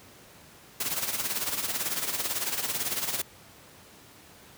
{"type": "noise with tremolo", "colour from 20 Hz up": "white", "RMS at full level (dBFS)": -28, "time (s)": [0.8, 3.22], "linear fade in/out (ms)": 5, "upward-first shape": "sine", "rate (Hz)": 18, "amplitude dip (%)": 65, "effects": ["pink hiss -52 dBFS RMS until 4.57 s", "high-pass 80 Hz 12 dB/octave"]}